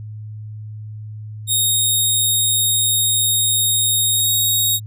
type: tone with pitch glide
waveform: 10% pulse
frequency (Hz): 3729 to 3764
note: A#7 to A#7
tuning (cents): 0 to +16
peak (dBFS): -8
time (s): 1.47-4.8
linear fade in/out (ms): 50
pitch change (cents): +16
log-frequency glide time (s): 4.11-4.3
effects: added 107 Hz sine -29 dBFS peak until 4.86 s